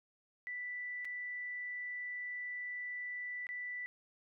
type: tone with dropouts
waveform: sine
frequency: 1975.5 Hz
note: B6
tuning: in tune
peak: -39 dBFS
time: 0.47-3.86 s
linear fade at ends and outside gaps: 0 ms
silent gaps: 1.047-1.052 / 3.468-3.49 s
effects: none